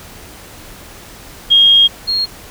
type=tone pair in turn; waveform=sine; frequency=3250 / 4263 Hz; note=G#7 / C8; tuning=-38 / +32 cents; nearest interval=perfect fourth; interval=470 cents; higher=second; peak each=-5 / -13 dBFS; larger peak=first; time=1.5-1.88 / 2.07-2.26 s; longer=first; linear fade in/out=20 ms; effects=pink hiss -36 dBFS RMS until 2.5 s